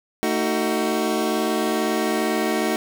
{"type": "chord", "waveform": "25% pulse", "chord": "D# diminished", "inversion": "second", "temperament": "just", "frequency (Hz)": [224, 311.1, 373.4], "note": ["A3", "D#4", "F#4"], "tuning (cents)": [31, 0, 16], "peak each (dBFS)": -21, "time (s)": [0.23, 2.76], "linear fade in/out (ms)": 0, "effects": []}